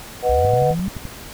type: chord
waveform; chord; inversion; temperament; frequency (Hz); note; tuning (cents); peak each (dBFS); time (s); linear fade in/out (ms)
sine; B major; none; equal; 493.9 / 622.3 / 740; B4 / D#5 / F#5; 0 / 0 / 0; -17 / -22 / -19; 0.22-0.75; 50
type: linear sweep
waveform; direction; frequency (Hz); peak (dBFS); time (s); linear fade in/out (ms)
sine; up; 57.2 to 196.3; -20; 0.29-0.88; 5
type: click train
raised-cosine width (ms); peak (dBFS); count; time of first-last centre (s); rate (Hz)
5; -17; 8; 0.45-1.053; 11.6
effects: pink hiss -37 dBFS RMS until 1.33 s